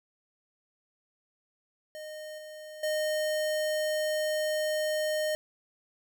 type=tone with level steps; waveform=square; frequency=615 Hz; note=D#5; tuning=20 cents flat; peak=-40 / -43 / -28 dBFS; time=1.95-5.35 s; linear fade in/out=0 ms; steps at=2.38 / 2.83 s; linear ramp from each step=5 ms; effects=none